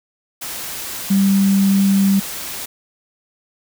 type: tone in noise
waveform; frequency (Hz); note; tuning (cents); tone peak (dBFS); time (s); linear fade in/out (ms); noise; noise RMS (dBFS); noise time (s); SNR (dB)
sine; 196; G3; 0; -11; 1.1-2.2; 10; white; -28; 0.41-2.66; +14
effects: none